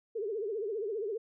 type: tone with vibrato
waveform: sine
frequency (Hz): 424.2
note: G#4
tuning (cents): +37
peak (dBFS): -32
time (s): 0.15-1.18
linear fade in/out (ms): 10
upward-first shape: triangle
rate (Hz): 15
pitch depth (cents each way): 190
effects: none